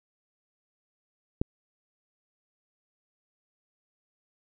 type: click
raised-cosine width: 3 ms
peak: -12 dBFS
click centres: 1.415 s
effects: none